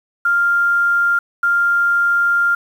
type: tone pair in turn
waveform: sine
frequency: 1396.9 / 1396.9 Hz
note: F6 / F6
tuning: 0 / 0 cents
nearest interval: unison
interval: 0 cents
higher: neither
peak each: -12 dBFS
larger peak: neither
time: 0.25-1.19 / 1.43-2.55 s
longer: second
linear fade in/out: 5 ms
effects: 7-bit